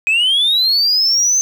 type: linear sweep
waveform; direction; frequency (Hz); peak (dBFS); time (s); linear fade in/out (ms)
sine; up; 2489 to 6270; -9; 0.07-1.41; 0
effects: tanh soft clip ceiling -9 dBFS + 7-bit